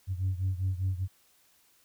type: beating tone pair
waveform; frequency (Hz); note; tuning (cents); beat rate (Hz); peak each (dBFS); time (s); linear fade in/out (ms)
sine; 92.5 / 97.5; F#2 / G2; 0 / -9; 5; -28 / -31; 0.07-1.08; 50
effects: tanh soft clip ceiling -23 dBFS + white hiss -65 dBFS RMS until 1.84 s